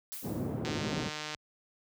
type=noise with exponential decay; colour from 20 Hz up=blue; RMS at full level=-39 dBFS; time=0.12-0.77 s; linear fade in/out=0 ms; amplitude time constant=140 ms
type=band-pass noise; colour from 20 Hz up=pink; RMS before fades=-35 dBFS; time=0.22-1.11 s; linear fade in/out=50 ms; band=120 to 420 Hz; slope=12 dB/octave
type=click train; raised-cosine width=0.2 ms; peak=-20 dBFS; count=107; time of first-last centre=0.65-1.347 s; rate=152 Hz
effects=high-pass 60 Hz 12 dB/octave